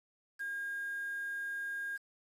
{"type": "tone with quantisation", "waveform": "sine", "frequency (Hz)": 1620, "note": "G#6", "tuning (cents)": -43, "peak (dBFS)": -36, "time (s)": [0.39, 1.98], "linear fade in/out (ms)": 20, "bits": 9, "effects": ["resampled to 32000 Hz"]}